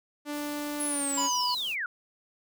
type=tone with pitch glide; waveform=sawtooth; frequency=293.7 to 279.1 Hz; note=D4 to C#4; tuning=0 to +12 cents; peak=-28 dBFS; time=0.25-1.3 s; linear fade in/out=50 ms; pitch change=-88 cents; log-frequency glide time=0.86-1.06 s
type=band-stop noise; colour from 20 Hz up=white; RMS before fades=-45 dBFS; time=0.31-1.76 s; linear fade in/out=50 ms; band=1300 to 3400 Hz; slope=48 dB/octave
type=linear sweep; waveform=sine; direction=down; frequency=10760 to 1365 Hz; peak=-29 dBFS; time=0.8-1.86 s; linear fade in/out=2 ms
type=harmonic tone; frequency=987.8 Hz; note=B5; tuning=in tune; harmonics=1 / 3 / 5; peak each=-28 / -35 / -35 dBFS; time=1.17-1.55 s; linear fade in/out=10 ms
effects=none

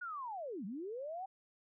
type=linear two-way sweep; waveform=sine; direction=down then up; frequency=1480 to 177.5 to 784 Hz; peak=-40 dBFS; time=0.01-1.26 s; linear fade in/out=10 ms; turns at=0.65 s; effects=none

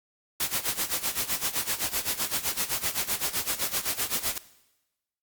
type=noise with tremolo; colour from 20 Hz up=white; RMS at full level=-26 dBFS; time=0.4-4.38 s; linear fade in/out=2 ms; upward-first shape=sine; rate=7.8 Hz; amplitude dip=85%; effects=noise-tail reverb RT60 1.0 s tail -18 dB re dry + Opus 48 kbps

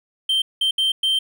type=tone bursts at uneven times; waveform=triangle; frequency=3133 Hz; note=G7; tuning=2 cents flat; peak=-15 dBFS; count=4; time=0.29-0.42 / 0.61-0.71 / 0.78-0.92 / 1.03-1.19 s; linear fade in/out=5 ms; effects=none

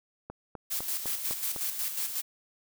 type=click train; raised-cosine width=1 ms; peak=-25 dBFS; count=6; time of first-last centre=0.3-1.563 s; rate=3.96 Hz
type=noise with tremolo; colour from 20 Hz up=blue; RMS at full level=-31 dBFS; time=0.7-2.22 s; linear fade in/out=20 ms; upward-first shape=square; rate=5.5 Hz; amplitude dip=50%
effects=none

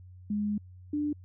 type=tone pair in turn; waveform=sine; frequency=207.7 / 295.8 Hz; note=G#3 / D4; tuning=0 / +13 cents; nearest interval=tritone; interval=613 cents; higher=second; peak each=-27 dBFS; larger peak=neither; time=0.3-0.58 / 0.93-1.13 s; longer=first; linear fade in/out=5 ms; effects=added 91 Hz sine -47 dBFS peak until 1.24 s

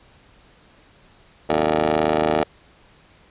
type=ring-modulated tone; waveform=15% pulse; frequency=77.9 Hz; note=D#2; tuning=3 cents sharp; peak=-8 dBFS; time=1.49-2.44 s; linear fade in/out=10 ms; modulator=520 Hz; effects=pink hiss -53 dBFS RMS until 3.3 s + resampled to 8000 Hz

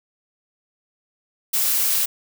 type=noise; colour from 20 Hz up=blue; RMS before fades=-20 dBFS; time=1.53-2.06 s; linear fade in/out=10 ms; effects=none

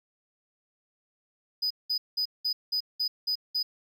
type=tone bursts; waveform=triangle; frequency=4978 Hz; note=D#8; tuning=in tune; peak=-24 dBFS; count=8; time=1.62-3.63 s; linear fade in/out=10 ms; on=85 ms; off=190 ms; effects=none

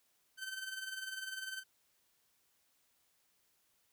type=tone with tremolo; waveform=sawtooth; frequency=1541 Hz; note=G6; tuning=30 cents flat; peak=-35 dBFS; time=0.37-1.64 s; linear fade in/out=50 ms; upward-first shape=sine; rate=20 Hz; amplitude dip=60%; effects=white hiss -75 dBFS RMS until 3.92 s

